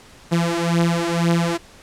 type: beating tone pair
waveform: sawtooth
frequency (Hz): 168.4 / 170.4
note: E3 / F3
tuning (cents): +37 / -42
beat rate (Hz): 2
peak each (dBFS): -16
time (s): 0.31-1.58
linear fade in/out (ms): 20
effects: pink hiss -46 dBFS RMS until 1.82 s + low-pass 9000 Hz 12 dB/octave